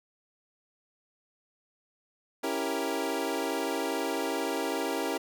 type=chord; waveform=25% pulse; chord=C# diminished seventh; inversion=none; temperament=equal; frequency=277.2 / 329.6 / 392 / 466.2 Hz; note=C#4 / E4 / G4 / Bb4; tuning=0 / 0 / 0 / 0 cents; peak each=-31 dBFS; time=2.43-5.18 s; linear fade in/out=10 ms; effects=none